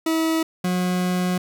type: tone pair in turn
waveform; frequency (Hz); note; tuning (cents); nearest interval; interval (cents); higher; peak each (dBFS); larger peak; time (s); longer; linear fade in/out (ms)
40% pulse; 322.7 / 181.11; E4 / F#3; -37 / -37; minor seventh; 1000; first; -18 / -19; first; 0.06-0.43 / 0.64-1.38; second; 5
effects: none